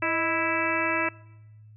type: harmonic tone with a mistuned harmonic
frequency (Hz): 329.6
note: E4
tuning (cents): 0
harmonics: 1 / 2 / 3 / 4 / 5 / 6 / 7 / 8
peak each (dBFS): -32 / -32 / -32 / -32 / -32 / -32 / -32 / -32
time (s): 0.02-1.09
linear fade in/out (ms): 5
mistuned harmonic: 2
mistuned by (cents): -75
effects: noise-tail reverb RT60 1.0 s tail -23 dB re dry + added 107 Hz sine -47 dBFS peak until 1.76 s